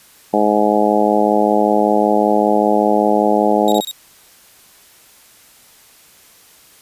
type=harmonic tone; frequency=105.2 Hz; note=G#2; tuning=23 cents sharp; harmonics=2 / 3 / 4 / 5 / 6 / 7 / 8; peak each=-19 / -19 / -19 / -19 / -19 / -19 / -19 dBFS; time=0.33-3.81 s; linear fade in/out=10 ms
type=tone bursts; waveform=sawtooth; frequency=3773 Hz; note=A#7; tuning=20 cents sharp; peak=-20 dBFS; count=4; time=3.68-3.912 s; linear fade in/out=0 ms; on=40 ms; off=24 ms
effects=white hiss -47 dBFS RMS until 6.81 s + resampled to 32000 Hz